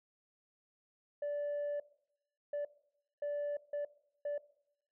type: tone bursts at uneven times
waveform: sine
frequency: 582 Hz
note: D5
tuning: 16 cents flat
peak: -32 dBFS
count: 5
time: 1.22-1.8 / 2.53-2.65 / 3.22-3.57 / 3.73-3.85 / 4.25-4.38 s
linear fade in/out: 5 ms
effects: noise-tail reverb RT60 0.7 s tail -19 dB re dry + tanh soft clip ceiling -33 dBFS